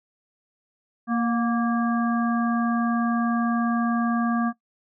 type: harmonic tone with a mistuned harmonic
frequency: 233.1 Hz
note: A#3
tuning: in tune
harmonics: 1 / 3 / 5 / 7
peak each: -21 / -31 / -29 / -34 dBFS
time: 1.07-4.53 s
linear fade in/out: 50 ms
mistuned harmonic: 3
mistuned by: +38 cents
effects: noise-tail reverb RT60 0.1 s tail -18 dB re dry